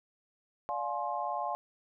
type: chord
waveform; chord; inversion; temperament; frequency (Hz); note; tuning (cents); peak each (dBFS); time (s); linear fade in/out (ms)
sine; D half-diminished seventh; none; just; 587.3 / 704.8 / 845.8 / 1057.2; D5 / F5 / Ab5 / C6; 0 / +16 / +31 / +18; -40 / -36 / -36 / -37; 0.69-1.55; 0
effects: none